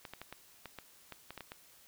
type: clicks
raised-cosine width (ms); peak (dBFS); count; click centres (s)
0.3; -28; 11; 0.052 / 0.136 / 0.216 / 0.326 / 0.657 / 0.787 / 1.123 / 1.306 / 1.377 / 1.407 / 1.519
effects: white hiss -61 dBFS RMS until 1.87 s